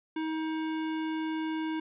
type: tone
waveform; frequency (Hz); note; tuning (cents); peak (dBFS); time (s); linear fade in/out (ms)
square; 316.7; D#4; +31; -31; 0.16-1.8; 5
effects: resampled to 8000 Hz + 12-bit